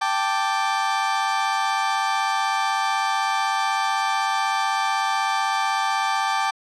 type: chord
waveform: 35% pulse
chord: G suspended second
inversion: none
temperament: equal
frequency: 784 / 880 / 1174.7 Hz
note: G5 / A5 / D6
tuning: 0 / 0 / 0 cents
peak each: -23 dBFS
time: 0.01-6.51 s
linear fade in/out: 10 ms
effects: low-pass 6000 Hz 12 dB/octave